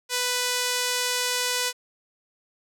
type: tone with band-pass filter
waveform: sawtooth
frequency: 495.5 Hz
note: B4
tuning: 6 cents sharp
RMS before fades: -26 dBFS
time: 0.09-1.73 s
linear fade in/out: 50 ms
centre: 6400 Hz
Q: 0.63
effects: none